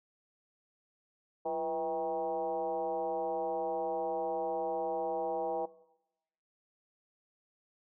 sine tone with frequency modulation, 644 Hz, E5, 41 cents flat, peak -31 dBFS, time 1.45-5.66 s, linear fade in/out 10 ms, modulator 152 Hz, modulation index 1.6, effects noise-tail reverb RT60 0.9 s tail -20 dB re dry

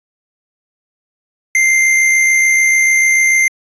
square tone with amplitude modulation, 2093 Hz, C7, in tune, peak -8 dBFS, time 1.55-3.48 s, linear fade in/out 2 ms, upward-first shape sine, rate 66.8 Hz, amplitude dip 30%, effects resampled to 22050 Hz

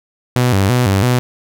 sawtooth tone with vibrato, 110 Hz, A2, in tune, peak -7 dBFS, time 0.36-1.19 s, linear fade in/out 0 ms, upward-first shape square, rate 3 Hz, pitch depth 210 cents each way, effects none

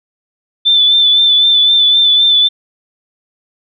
sine tone with vibrato, 3520 Hz, A7, in tune, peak -6 dBFS, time 0.65-2.49 s, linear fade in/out 20 ms, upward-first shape sine, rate 3.9 Hz, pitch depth 31 cents each way, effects none

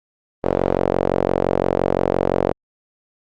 sawtooth tone with band-pass filter, 45.82 Hz, F#1, 16 cents flat, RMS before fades -19 dBFS, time 0.43-2.53 s, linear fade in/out 20 ms, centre 530 Hz, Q 2.1, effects Opus 32 kbps

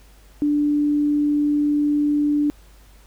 sine tone, 293.7 Hz, D4, in tune, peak -16 dBFS, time 0.42-2.5 s, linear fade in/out 0 ms, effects added 50 Hz sine -47 dBFS peak until 3.06 s + pink hiss -54 dBFS RMS until 3.06 s

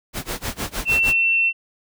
pink noise with tremolo, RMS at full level -25 dBFS, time 0.13-1.14 s, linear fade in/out 50 ms, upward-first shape sine, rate 6.5 Hz, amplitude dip 95%
sine tone, 2698 Hz, E7, 40 cents sharp, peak -15 dBFS, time 0.85-1.53 s, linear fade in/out 50 ms
effects none

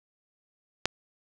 click, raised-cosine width 0.2 ms, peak -6 dBFS, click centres 0.856 s, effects none

